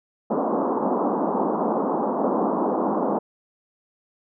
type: band-pass noise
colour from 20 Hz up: pink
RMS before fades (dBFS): -23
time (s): 0.3-3.19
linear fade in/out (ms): 10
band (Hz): 200 to 1100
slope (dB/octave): 48
effects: none